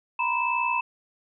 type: tone cluster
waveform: sine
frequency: 951 / 1012 / 2627 Hz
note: A#5 / B5 / E7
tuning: +34 / +42 / -7 cents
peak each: -27 dBFS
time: 0.19-0.81 s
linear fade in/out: 5 ms
effects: none